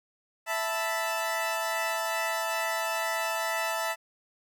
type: chord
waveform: 20% pulse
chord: E suspended fourth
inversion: none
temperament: equal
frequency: 659.3 / 880 / 987.8 Hz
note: E5 / A5 / B5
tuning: 0 / 0 / 0 cents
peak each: -26 / -27 / -32 dBFS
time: 0.46-3.96 s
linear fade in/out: 50 ms
effects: none